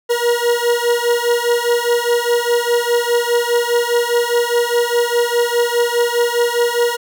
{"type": "beating tone pair", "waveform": "40% pulse", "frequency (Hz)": [474.3, 479.2], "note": ["A#4", "A#4"], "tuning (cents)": [30, 48], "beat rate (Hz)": 4.9, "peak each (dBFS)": -16, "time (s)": [0.09, 6.97], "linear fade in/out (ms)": 20, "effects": []}